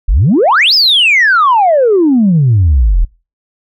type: exponential two-way sweep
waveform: sine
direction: up then down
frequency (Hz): 36.7 to 5310 to 36.7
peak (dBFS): -4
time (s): 0.08-3.05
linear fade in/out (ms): 10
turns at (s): 0.74
effects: noise-tail reverb RT60 0.3 s tail -23 dB re dry + tanh soft clip ceiling -2 dBFS